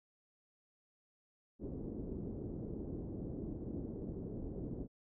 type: low-pass noise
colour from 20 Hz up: white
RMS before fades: -43 dBFS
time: 1.59-4.88 s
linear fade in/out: 50 ms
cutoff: 370 Hz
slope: 24 dB/octave
effects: none